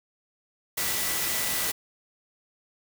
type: tone in noise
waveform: sine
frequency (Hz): 1973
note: B6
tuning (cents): -2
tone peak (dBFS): -38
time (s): 0.77-1.72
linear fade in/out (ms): 10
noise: white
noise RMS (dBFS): -28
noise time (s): 0.77-1.72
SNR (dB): -13
effects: none